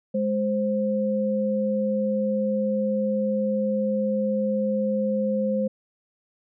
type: tone pair together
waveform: sine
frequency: 208.2 / 524 Hz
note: G#3 / C5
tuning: +5 / +2 cents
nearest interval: octave + major third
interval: 1597 cents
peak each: -24 dBFS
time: 0.14-5.68 s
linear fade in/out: 10 ms
effects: none